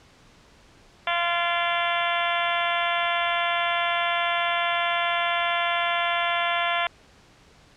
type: harmonic tone with a mistuned harmonic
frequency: 344.8 Hz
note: F4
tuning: 22 cents flat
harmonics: 2 / 3 / 4 / 5 / 6 / 7 / 8 / 9 / 10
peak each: -27 / -29 / -30 / -31 / -32 / -32 / -33 / -34 / -34 dBFS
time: 1.07-6.87 s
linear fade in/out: 2 ms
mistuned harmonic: 7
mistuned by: -52 cents
effects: pink hiss -54 dBFS RMS until 7.76 s + low-pass 6000 Hz 12 dB/octave